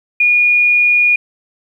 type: tone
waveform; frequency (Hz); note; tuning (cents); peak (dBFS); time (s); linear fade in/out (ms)
sine; 2440; D#7; -34; -8; 0.2-1.16; 5
effects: 8-bit